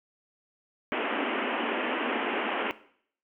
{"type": "band-pass noise", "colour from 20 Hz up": "pink", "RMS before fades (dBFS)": -30, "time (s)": [0.92, 2.71], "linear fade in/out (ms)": 0, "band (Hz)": [220, 3100], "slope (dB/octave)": 96, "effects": ["noise-tail reverb RT60 0.6 s tail -17 dB re dry"]}